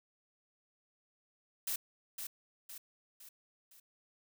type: noise with echo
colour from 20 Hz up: blue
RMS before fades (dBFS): -36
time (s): 1.67-1.76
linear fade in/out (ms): 5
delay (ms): 510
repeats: 4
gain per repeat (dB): -6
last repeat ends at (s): 3.8
effects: none